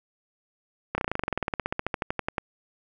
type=slowing click train; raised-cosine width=0.5 ms; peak=-11 dBFS; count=26; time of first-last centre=0.95-2.382 s; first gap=30 ms; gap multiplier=1.05; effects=none